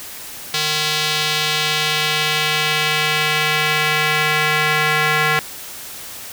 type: tone with band-pass filter sweep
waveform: square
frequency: 153 Hz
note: D#3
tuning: 29 cents flat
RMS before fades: -18 dBFS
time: 0.54-5.39 s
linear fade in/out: 0 ms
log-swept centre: 4000 to 1900 Hz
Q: 1.5
effects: white hiss -33 dBFS RMS until 6.32 s